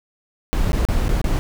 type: noise with dropouts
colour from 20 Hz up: brown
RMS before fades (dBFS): -18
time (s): 0.53-1.39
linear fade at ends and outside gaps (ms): 0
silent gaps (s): 0.72-0.731 / 0.851-0.887 / 1.082-1.092 / 1.215-1.242
effects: none